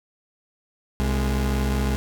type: tone pair together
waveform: 35% pulse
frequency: 65.41 / 207.7 Hz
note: C2 / G#3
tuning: 0 / 0 cents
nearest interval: octave + minor sixth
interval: 2000 cents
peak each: -20 / -25 dBFS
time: 1-1.96 s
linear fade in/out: 0 ms
effects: none